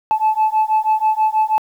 sine beating tone pair, 865 / 871.2 Hz, A5 / A5, -30 / -17 cents, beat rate 6.2 Hz, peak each -15 dBFS, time 0.11-1.58 s, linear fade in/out 0 ms, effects tanh soft clip ceiling -9 dBFS + 8-bit

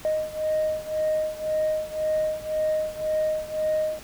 sine beating tone pair, 620 / 621.9 Hz, D#5 / D#5, -6 / -1 cents, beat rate 1.9 Hz, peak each -24 / -26 dBFS, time 0.05-3.99 s, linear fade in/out 0 ms, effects tanh soft clip ceiling -18 dBFS + pink hiss -44 dBFS RMS until 4.03 s

